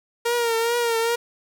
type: tone with vibrato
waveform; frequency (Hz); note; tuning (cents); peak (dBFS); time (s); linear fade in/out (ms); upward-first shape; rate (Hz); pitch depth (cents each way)
sawtooth; 466.2; A#4; 0; -16; 0.25-1.16; 10; triangle; 2.4; 59
effects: none